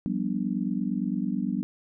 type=chord; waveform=sine; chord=G dominant seventh; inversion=third; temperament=just; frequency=176.4 / 196 / 245 / 294 Hz; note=F3 / G3 / B3 / D4; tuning=+18 / 0 / -14 / +2 cents; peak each=-33 / -29 / -30 / -34 dBFS; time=0.06-1.63 s; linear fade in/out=0 ms; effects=none